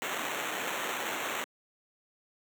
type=noise with sample-and-hold; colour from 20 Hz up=white; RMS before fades=-34 dBFS; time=0.02-1.44 s; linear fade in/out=0 ms; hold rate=4900 Hz; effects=high-pass 300 Hz 12 dB/octave